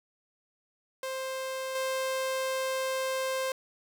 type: tone with level steps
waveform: sawtooth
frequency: 525 Hz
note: C5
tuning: 6 cents sharp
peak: -29 / -25 dBFS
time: 1.03-3.52 s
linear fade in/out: 2 ms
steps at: 1.75 s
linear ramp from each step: 5 ms
effects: none